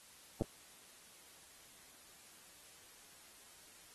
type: clicks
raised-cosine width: 2 ms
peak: -22 dBFS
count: 2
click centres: 0.411 / 0.42 s
effects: white hiss -60 dBFS RMS until 3.94 s + AAC 32 kbps